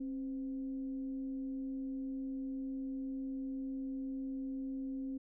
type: tone with frequency modulation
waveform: sine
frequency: 268 Hz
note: C4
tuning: 42 cents sharp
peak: -37 dBFS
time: 0-5.18 s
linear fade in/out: 10 ms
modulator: 242 Hz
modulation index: 0.22
effects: none